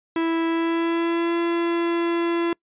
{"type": "tone with pitch glide", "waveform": "45% pulse", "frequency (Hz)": [329.6, 339.3], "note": ["E4", "F4"], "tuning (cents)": [0, -50], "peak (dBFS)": -20, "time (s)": [0.16, 2.53], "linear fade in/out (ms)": 2, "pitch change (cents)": 50, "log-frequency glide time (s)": [0.47, 1.37], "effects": ["noise-tail reverb RT60 0.1 s tail -26 dB re dry", "resampled to 8000 Hz"]}